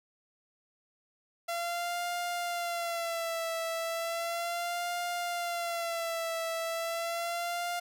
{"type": "tone with vibrato", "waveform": "sawtooth", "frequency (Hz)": 680, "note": "F5", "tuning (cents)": -46, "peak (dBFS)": -28, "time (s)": [1.48, 7.8], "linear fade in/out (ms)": 10, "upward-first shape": "sine", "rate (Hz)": 0.35, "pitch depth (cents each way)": 55, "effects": []}